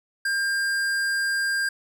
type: tone with tanh clipping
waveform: sine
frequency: 1600 Hz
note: G6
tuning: 35 cents sharp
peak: -24 dBFS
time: 0.25-1.69 s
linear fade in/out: 5 ms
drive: 18 dB
effects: none